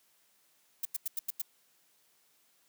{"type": "noise bursts", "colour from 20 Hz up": "violet", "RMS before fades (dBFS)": -33, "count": 6, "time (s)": [0.83, 1.418], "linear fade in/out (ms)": 5, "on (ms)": 23, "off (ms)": 90, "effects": ["white hiss -69 dBFS RMS until 2.68 s", "high-pass 150 Hz 12 dB/octave"]}